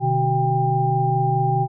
sine tone cluster, 127 / 151.8 / 377.3 / 796 Hz, B2 / D#3 / F#4 / G5, +49 / -42 / +34 / +26 cents, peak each -21 / -24 / -27 / -20 dBFS, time 0-1.68 s, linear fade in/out 50 ms, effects none

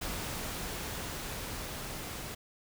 pink noise with level ramp, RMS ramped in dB -37 to -41 dBFS, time 0.01-2.35 s, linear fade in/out 10 ms, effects none

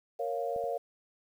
sine chord, Bb minor, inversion none, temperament equal, 466.2 / 554.4 / 698.5 Hz, Bb4 / Db5 / F5, 0 / 0 / 0 cents, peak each -35 dBFS, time 0.19-0.78 s, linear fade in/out 10 ms
clicks, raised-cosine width 3 ms, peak -37 / -42 dBFS, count 2, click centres 0.562 / 0.64 s
effects 10-bit

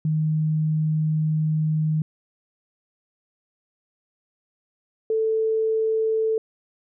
sine tone pair in turn, 155.56 / 441.8 Hz, D#3 / A4, 0 / +7 cents, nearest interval octave + tritone, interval 1807 cents, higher second, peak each -19 dBFS, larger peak neither, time 0.05-2.02 / 5.1-6.38 s, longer first, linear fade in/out 2 ms, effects none

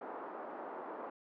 white band-pass noise, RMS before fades -45 dBFS, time 0.01-1.1 s, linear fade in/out 5 ms, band 280 to 1100 Hz, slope 24 dB/octave, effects none

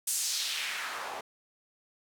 white noise with band-pass filter sweep, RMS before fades -34 dBFS, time 0.07-1.21 s, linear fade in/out 5 ms, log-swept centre 9200 to 650 Hz, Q 1.6, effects none

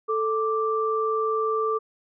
sine tone pair together, 440 / 1174.7 Hz, A4 / D6, 0 / 0 cents, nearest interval octave + perfect fourth, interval 1700 cents, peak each -24 / -25 dBFS, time 0.08-1.79 s, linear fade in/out 20 ms, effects none

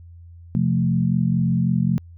sine chord, F major, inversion second, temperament equal, 130.81 / 174.61 / 220 Hz, C3 / F3 / A3, 0 / 0 / 0 cents, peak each -21 / -20 / -23 dBFS, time 0.55-1.98 s, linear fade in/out 0 ms, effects added 85 Hz sine -40 dBFS peak until 2.17 s

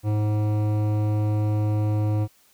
sine tone with hard clipping, 105.8 Hz, G#2, 33 cents sharp, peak -22 dBFS, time 0.03-2.28 s, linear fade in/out 50 ms, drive 14 dB, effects white hiss -59 dBFS RMS until 2.53 s

